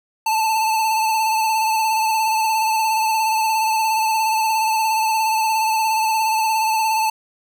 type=tone with vibrato; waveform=square; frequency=880 Hz; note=A5; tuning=in tune; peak=-17 dBFS; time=0.26-7.1 s; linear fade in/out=5 ms; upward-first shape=sine; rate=17 Hz; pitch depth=33 cents each way; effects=none